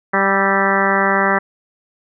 harmonic tone with a mistuned harmonic, 196 Hz, G3, in tune, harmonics 1 / 2 / 3 / 4 / 5 / 6 / 7 / 8 / 9 / 10, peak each -22 / -22 / -22 / -22 / -22 / -22 / -22 / -22 / -22 / -22 dBFS, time 0.13-1.39 s, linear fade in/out 10 ms, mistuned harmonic 7, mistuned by -44 cents, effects none

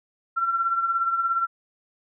sine tone with tremolo, 1358 Hz, F6, 49 cents flat, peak -18 dBFS, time 0.36-1.47 s, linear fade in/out 20 ms, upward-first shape triangle, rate 17 Hz, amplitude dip 65%, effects none

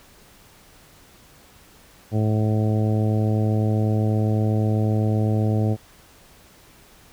harmonic tone, 107.9 Hz, A2, 33 cents flat, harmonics 1 / 2 / 3 / 4 / 5 / 6 / 7, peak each -19 / -25 / -29 / -31 / -33 / -35 / -36 dBFS, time 2.11-5.77 s, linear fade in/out 50 ms, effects pink hiss -51 dBFS RMS until 7.12 s

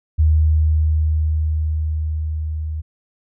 sine tone with level ramp, 77.78 Hz, D#2, in tune, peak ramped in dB -10 to -22 dBFS, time 0.18-2.82 s, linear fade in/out 20 ms, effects none

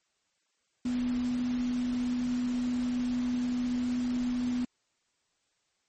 sine tone in noise, 246.9 Hz, B3, in tune, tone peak -27 dBFS, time 0.85-4.65 s, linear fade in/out 5 ms, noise pink, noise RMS -45 dBFS, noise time 0.85-4.65 s, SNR +15 dB, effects white hiss -75 dBFS RMS until 5.88 s + MP3 32 kbps

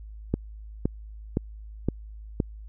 click train, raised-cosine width 3 ms, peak -10 dBFS, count 5, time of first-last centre 0.34-2.402 s, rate 1.94 Hz, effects added 53 Hz sine -39 dBFS peak until 2.68 s

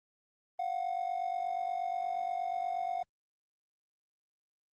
triangle ring-modulated tone, 724 Hz, F#5, 38 cents flat, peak -26 dBFS, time 0.59-3.03 s, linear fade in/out 0 ms, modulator 24.2 Hz, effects tanh soft clip ceiling -25 dBFS + Opus 24 kbps

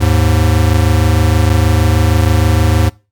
square tone pair together, 78.5 / 104.89 Hz, D#2 / G#2, +16 / +18 cents, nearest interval perfect fourth, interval 502 cents, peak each -12 dBFS, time 0-2.9 s, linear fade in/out 20 ms, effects noise-tail reverb RT60 0.3 s tail -23 dB re dry

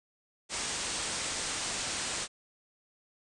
white low-pass noise, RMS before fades -35 dBFS, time 0.49-2.28 s, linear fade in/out 50 ms, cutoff 9100 Hz, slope 96 dB/octave, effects none

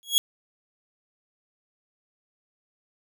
sawtooth tone with exponential growth, 3322 Hz, G#7, in tune, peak -10 dBFS, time 0.03-0.18 s, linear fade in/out 0 ms, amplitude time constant 31 ms, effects none

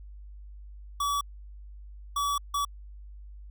square tone bursts at uneven times, 1142 Hz, D6, 49 cents flat, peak -26 dBFS, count 3, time 1-1.21 / 2.16-2.38 / 2.54-2.65 s, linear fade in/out 5 ms, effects added 50 Hz sine -42 dBFS peak until 3.5 s + MP3 96 kbps

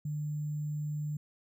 sine tone with sample-and-hold, 150 Hz, D3, 37 cents sharp, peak -32 dBFS, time 0.05-1.17 s, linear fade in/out 5 ms, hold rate 7350 Hz, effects none

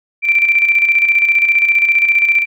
sine tone with tremolo, 2349 Hz, D7, in tune, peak -7 dBFS, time 0.22-2.46 s, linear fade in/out 50 ms, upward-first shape square, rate 15 Hz, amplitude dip 50%, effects none

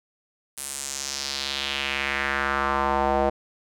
square tone with band-pass filter sweep, 69 Hz, C#2, 7 cents flat, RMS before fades -26 dBFS, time 0.57-3.3 s, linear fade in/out 10 ms, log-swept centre 10000 to 640 Hz, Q 2.4, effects none

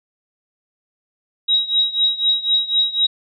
sine tone with tremolo, 3823 Hz, A#7, 43 cents sharp, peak -11 dBFS, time 1.48-3.07 s, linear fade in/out 10 ms, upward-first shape triangle, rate 4 Hz, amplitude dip 90%, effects none

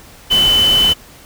sine tone in noise, 3022 Hz, F#7, 36 cents sharp, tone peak -9 dBFS, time 0.3-0.94 s, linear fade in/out 20 ms, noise pink, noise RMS -22 dBFS, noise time 0.3-0.94 s, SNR +10 dB, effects pink hiss -41 dBFS RMS until 1.25 s

